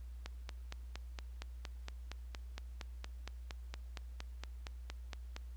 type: click train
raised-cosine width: 0.2 ms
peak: -26 dBFS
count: 23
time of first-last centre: 0.26-5.364 s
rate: 4.31 Hz
effects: added 60 Hz sine -45 dBFS peak until 5.56 s + pink hiss -70 dBFS RMS until 5.56 s